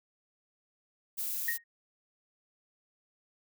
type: noise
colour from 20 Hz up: violet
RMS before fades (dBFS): -35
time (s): 1.17-1.58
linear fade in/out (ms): 20
type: tone with exponential decay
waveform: sine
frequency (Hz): 1864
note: A#6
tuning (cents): -1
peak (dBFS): -26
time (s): 1.48-1.64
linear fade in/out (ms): 5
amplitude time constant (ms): 34
effects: none